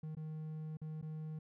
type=tone with dropouts; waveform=triangle; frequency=156 Hz; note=D#3; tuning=5 cents sharp; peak=-39 dBFS; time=0.03-1.39 s; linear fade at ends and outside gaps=5 ms; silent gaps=0.151-0.168 / 0.771-0.815 / 1.015-1.025 s; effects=none